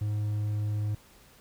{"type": "tone", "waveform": "triangle", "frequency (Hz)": 105.1, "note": "G#2", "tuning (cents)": 21, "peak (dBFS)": -25, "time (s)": [0.01, 0.95], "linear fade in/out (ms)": 5, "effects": ["pink hiss -57 dBFS RMS until 1.4 s"]}